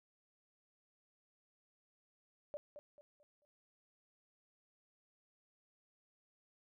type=tone with echo; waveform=sine; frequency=587.3 Hz; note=D5; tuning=in tune; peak=-40 dBFS; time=2.54-2.57 s; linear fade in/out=0 ms; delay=220 ms; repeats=4; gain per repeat=-9 dB; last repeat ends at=3.45 s; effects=none